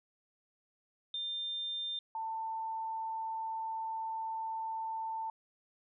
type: tone pair in turn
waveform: sine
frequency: 3600 / 892 Hz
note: A7 / A5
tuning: +39 / +23 cents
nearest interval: 2 octaves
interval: 2416 cents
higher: first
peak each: -35 / -35 dBFS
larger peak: neither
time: 1.14-1.99 / 2.15-5.3 s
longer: second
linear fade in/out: 2 ms
effects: none